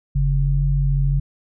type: tone pair together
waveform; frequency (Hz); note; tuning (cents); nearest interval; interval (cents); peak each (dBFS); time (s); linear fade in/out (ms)
sine; 46.12 / 140; F#1 / C#3; -5 / +18; octave + perfect fifth; 1923; -18; 0.15-1.2; 10
effects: none